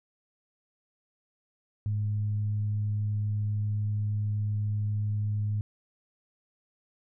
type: tone with frequency modulation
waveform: sine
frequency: 104.4 Hz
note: G#2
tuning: 10 cents sharp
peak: -26 dBFS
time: 1.86-5.61 s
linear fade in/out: 0 ms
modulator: 108 Hz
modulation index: 0.21
effects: none